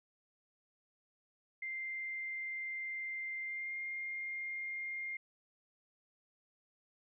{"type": "tone with pitch glide", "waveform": "sine", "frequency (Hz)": [2093, 2117], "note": ["C7", "C7"], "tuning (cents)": [0, 20], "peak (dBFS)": -38, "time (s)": [1.62, 5.17], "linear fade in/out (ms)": 5, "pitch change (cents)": 20, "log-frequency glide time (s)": [3.43, 3.74], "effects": []}